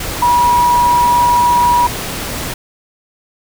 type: tone in noise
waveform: sine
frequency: 967 Hz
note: B5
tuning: 37 cents flat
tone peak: -8 dBFS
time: 0.22-1.87 s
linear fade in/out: 5 ms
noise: pink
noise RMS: -22 dBFS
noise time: 0-2.54 s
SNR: +11 dB
effects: none